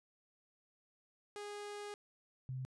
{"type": "tone pair in turn", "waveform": ["sawtooth", "sine"], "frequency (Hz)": [412.1, 129.8], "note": ["G#4", "C3"], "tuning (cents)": [-13, -13], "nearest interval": "octave + minor sixth", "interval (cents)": 2000, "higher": "first", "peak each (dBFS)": [-40, -39], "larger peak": "second", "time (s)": [[1.36, 1.94], [2.49, 2.65]], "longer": "first", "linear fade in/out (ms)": 0, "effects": ["resampled to 24000 Hz"]}